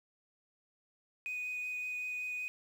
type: tone with vibrato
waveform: sine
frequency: 2489 Hz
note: D#7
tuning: in tune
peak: -34 dBFS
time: 1.26-2.48 s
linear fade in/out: 0 ms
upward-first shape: sine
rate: 5.3 Hz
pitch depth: 8 cents each way
effects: tanh soft clip ceiling -34 dBFS + 10-bit